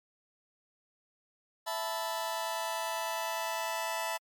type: chord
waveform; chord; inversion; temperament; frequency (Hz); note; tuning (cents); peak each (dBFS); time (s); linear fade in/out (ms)
sawtooth; E suspended fourth; none; just; 659.3 / 879 / 988.9; E5 / A5 / B5; 0 / -2 / +2; -33; 1.66-4.18; 20
effects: MP3 96 kbps